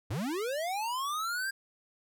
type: linear sweep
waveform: square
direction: up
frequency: 82.2 to 1617 Hz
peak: -32 dBFS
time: 0.1-1.51 s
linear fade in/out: 10 ms
effects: none